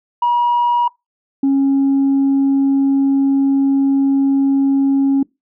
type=tone pair in turn; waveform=sine; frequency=960 / 274 Hz; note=B5 / C#4; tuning=-49 / -20 cents; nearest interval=octave + minor seventh; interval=2171 cents; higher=first; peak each=-10 / -9 dBFS; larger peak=second; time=0.22-0.88 / 1.43-5.23 s; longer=second; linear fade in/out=5 ms; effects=noise-tail reverb RT60 0.2 s tail -24 dB re dry + tanh soft clip ceiling -9 dBFS